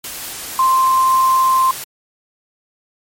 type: tone in noise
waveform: sine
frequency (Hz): 1046.5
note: C6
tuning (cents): 0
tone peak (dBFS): -10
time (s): 0.59-1.71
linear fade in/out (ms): 2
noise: white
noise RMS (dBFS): -28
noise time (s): 0.04-1.84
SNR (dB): +15
effects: MP3 64 kbps